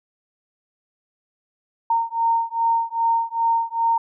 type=beating tone pair; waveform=sine; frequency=918 / 920.5 Hz; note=A#5 / A#5; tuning=-27 / -22 cents; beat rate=2.5 Hz; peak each=-21 dBFS; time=1.9-3.98 s; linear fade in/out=5 ms; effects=none